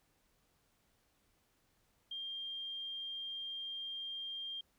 sine tone, 3197 Hz, G7, 33 cents sharp, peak -40 dBFS, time 2.11-4.61 s, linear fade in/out 5 ms, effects pink hiss -75 dBFS RMS until 4.78 s

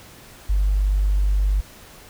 sine tone, 49.33 Hz, G1, 12 cents sharp, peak -15 dBFS, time 0.49-1.61 s, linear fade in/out 10 ms, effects tanh soft clip ceiling -11 dBFS + pink hiss -45 dBFS RMS until 2.09 s

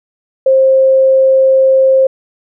sine tone, 530 Hz, C5, 22 cents sharp, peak -5 dBFS, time 0.46-2.07 s, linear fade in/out 5 ms, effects none

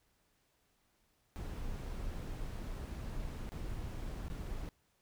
brown noise with dropouts, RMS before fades -41 dBFS, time 1.36-4.69 s, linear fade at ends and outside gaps 0 ms, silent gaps 3.491-3.52 / 4.283-4.3 s, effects pink hiss -75 dBFS RMS until 5.01 s

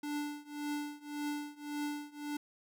square tone with tremolo, 293.7 Hz, D4, in tune, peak -34 dBFS, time 0.03-2.37 s, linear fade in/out 5 ms, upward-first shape triangle, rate 1.8 Hz, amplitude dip 95%, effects none

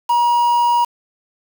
triangle tone with quantisation, 954 Hz, A#5, 40 cents sharp, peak -10 dBFS, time 0.09-0.85 s, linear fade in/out 10 ms, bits 5, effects none

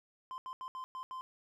triangle tone bursts at uneven times, 1036 Hz, C6, 17 cents flat, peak -38 dBFS, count 6, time 0.31-0.38 / 0.46-0.53 / 0.61-0.68 / 0.75-0.84 / 0.95-1.03 / 1.11-1.21 s, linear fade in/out 0 ms, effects none

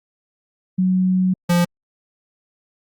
sine / square tone pair in turn, 185.2 / 174.21 Hz, F#3 / F3, +2 / -4 cents, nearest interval minor second, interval 106 cents, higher first, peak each -14 dBFS, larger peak neither, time 0.78-1.34 / 1.49-1.65 s, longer first, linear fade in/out 10 ms, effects Opus 48 kbps

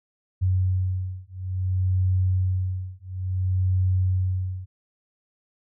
sine beating tone pair, 92.5 / 93.08 Hz, F#2 / F#2, 0 / +11 cents, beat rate 0.58 Hz, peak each -24 dBFS, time 0.41-4.66 s, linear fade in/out 20 ms, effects none

